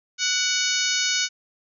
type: harmonic tone with a mistuned harmonic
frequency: 739 Hz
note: F#5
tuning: 2 cents flat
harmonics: 2 / 3 / 4 / 5 / 6 / 7 / 8 / 9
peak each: -29 / -29 / -29 / -29 / -29 / -29 / -29 / -29 dBFS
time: 0.18-1.29 s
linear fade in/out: 50 ms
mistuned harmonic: 3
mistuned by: +32 cents
effects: none